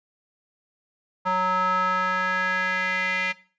square tone with band-pass filter sweep, 184.7 Hz, F#3, 3 cents flat, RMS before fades -24 dBFS, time 1.25-3.33 s, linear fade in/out 20 ms, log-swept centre 1100 to 2200 Hz, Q 4.4, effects noise-tail reverb RT60 0.4 s tail -18 dB re dry + resampled to 16000 Hz

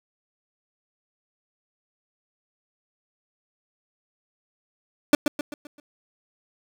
30% pulse tone with echo, 293.7 Hz, D4, in tune, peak -9 dBFS, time 5.13-5.15 s, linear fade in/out 2 ms, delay 130 ms, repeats 5, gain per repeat -7 dB, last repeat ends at 5.8 s, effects none

